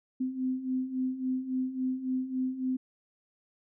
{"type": "beating tone pair", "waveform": "sine", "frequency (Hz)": [255.5, 259.1], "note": ["C4", "C4"], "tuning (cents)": [-41, -17], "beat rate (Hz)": 3.6, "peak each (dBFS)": [-35, -30], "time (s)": [0.2, 2.77], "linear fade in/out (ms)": 10, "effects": []}